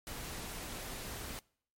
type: noise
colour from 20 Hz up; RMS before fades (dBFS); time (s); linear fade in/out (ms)
pink; -43; 0.07-1.39; 0
effects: noise-tail reverb RT60 0.6 s tail -25 dB re dry + MP3 64 kbps